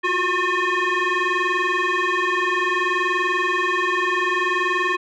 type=tone with frequency modulation; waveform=sine; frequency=349.2 Hz; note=F4; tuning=in tune; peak=-16 dBFS; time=0.03-4.97 s; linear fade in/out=20 ms; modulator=719 Hz; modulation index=3; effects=tanh soft clip ceiling -16 dBFS